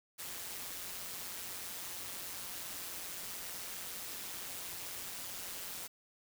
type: noise with amplitude modulation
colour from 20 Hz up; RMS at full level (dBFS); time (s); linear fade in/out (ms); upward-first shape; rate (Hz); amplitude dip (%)
white; -41; 0.18-5.88; 20; sine; 181; 60
effects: none